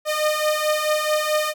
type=beating tone pair; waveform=sawtooth; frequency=607 / 611.6 Hz; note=D#5 / D#5; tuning=-43 / -30 cents; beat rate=4.6 Hz; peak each=-20 / -17 dBFS; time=0.05-1.54 s; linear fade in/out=50 ms; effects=none